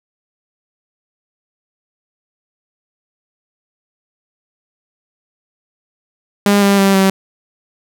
sawtooth tone with pitch steps, 202.6 / 199.12 / 195.7 / 192.34 Hz, G#3 / G3 / G3 / G3, -43 / +27 / -3 / -33 cents, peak -5 dBFS, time 6.46-7.1 s, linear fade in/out 2 ms, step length 160 ms, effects none

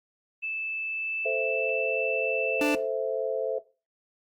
sine tone with pitch glide, 2631 to 2652 Hz, E7 to E7, -4 to +10 cents, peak -29 dBFS, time 0.42-2.76 s, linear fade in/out 20 ms, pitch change +14 cents, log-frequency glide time 0.85-1.91 s
sine chord, A minor, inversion none, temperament equal, 440 / 523.3 / 659.3 Hz, A4 / C5 / E5, 0 / 0 / 0 cents, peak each -30 dBFS, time 1.25-3.59 s, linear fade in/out 10 ms
45% pulse tone, 294.3 Hz, D4, 4 cents sharp, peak -24 dBFS, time 2.61-2.75 s, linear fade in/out 2 ms
effects noise-tail reverb RT60 0.3 s tail -17 dB re dry + Opus 24 kbps

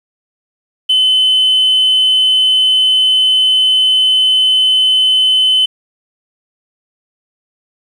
sine tone, 3040 Hz, F#7, 46 cents sharp, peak -6 dBFS, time 0.89-5.66 s, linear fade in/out 10 ms, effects tanh soft clip ceiling -5 dBFS + 7-bit

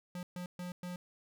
square tone bursts at uneven times, 178.5 Hz, F3, 38 cents sharp, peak -40 dBFS, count 4, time 0.15-0.23 / 0.36-0.46 / 0.59-0.72 / 0.83-0.96 s, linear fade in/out 2 ms, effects none

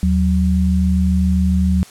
sine tone pair together, 77.62 / 185 Hz, D#2 / F#3, -4 / 0 cents, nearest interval octave + minor third, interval 1504 cents, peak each -15 dBFS, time 0.03-1.83 s, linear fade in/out 0 ms, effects white hiss -42 dBFS RMS until 1.9 s + low-pass 10000 Hz 12 dB/octave

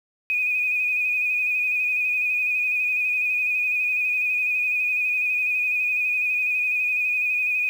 sine tone with vibrato, 2484 Hz, D#7, 3 cents flat, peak -20 dBFS, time 0.3-7.69 s, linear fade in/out 0 ms, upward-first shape sine, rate 12 Hz, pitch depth 32 cents each way, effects 8-bit

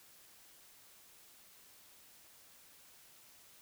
silence, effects white hiss -61 dBFS RMS until 3.61 s

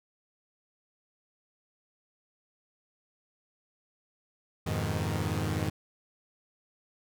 sawtooth chord, F half-diminished seventh, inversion none, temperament equal, 87.31 / 103.83 / 123.47 / 155.56 Hz, F2 / Ab2 / Cb3 / Eb3, 0 / 0 / 0 / 0 cents, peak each -30 / -29 / -34 / -30 dBFS, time 4.66-5.7 s, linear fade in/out 10 ms, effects none

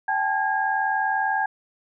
sine tone cluster, 781 / 861 / 1631 Hz, G5 / A5 / G#6, -7 / -38 / -32 cents, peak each -25 dBFS, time 0.08-1.46 s, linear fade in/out 5 ms, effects none

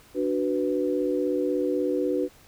sine chord, B minor, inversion first, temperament equal, 293.7 / 370 / 493.9 Hz, D4 / F#4 / B4, 0 / 0 / 0 cents, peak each -27 dBFS, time 0.14-2.29 s, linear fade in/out 50 ms, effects pink hiss -54 dBFS RMS until 2.47 s

